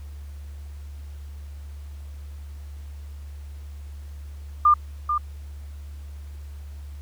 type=tone with echo; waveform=sine; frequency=1200 Hz; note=D6; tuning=37 cents sharp; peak=-12 dBFS; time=4.65-4.74 s; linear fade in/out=5 ms; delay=440 ms; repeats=1; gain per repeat=-8 dB; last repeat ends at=5.18 s; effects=added 72 Hz sine -35 dBFS peak until 7.01 s + pink hiss -56 dBFS RMS until 7.01 s